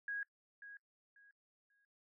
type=tone with echo; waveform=sine; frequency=1648 Hz; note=G#6; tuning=14 cents flat; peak=-38 dBFS; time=0.08-0.23 s; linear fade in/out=2 ms; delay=540 ms; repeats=3; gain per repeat=-12 dB; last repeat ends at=1.85 s; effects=noise-tail reverb RT60 0.1 s tail -21 dB re dry